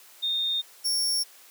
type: tone pair in turn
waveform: sine / sawtooth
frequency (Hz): 3662 / 5487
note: A#7 / F8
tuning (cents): -32 / -31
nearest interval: perfect fifth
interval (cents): 701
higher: second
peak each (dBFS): -24 / -21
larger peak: second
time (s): 0.22-0.62 / 0.84-1.24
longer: neither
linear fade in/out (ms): 20
effects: white hiss -52 dBFS RMS until 1.5 s + high-pass 400 Hz 12 dB/octave